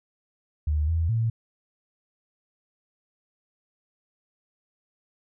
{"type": "tone with pitch steps", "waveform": "sine", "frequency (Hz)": [75.5, 82.3, 113.8], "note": ["D2", "E2", "A#2"], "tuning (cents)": [48, -2, -41], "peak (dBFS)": -21, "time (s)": [0.67, 1.3], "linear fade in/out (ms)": 5, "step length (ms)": 210, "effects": []}